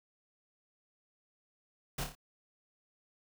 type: noise with echo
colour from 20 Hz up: pink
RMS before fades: -37 dBFS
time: 1.98-2.04 s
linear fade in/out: 5 ms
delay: 28 ms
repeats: 4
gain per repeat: -5 dB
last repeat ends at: 2.152 s
effects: none